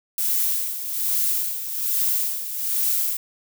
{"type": "noise with tremolo", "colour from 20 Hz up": "violet", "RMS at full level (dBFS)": -21, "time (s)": [0.18, 3.17], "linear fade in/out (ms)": 2, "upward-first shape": "sine", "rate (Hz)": 1.2, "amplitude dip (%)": 65, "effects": []}